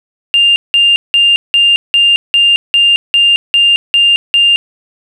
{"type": "tone bursts", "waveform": "sine", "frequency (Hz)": 2800, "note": "F7", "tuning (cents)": 4, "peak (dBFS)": -4, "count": 11, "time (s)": [0.34, 4.56], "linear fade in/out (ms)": 0, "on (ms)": 220, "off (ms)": 180, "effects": ["tanh soft clip ceiling 0 dBFS", "7-bit"]}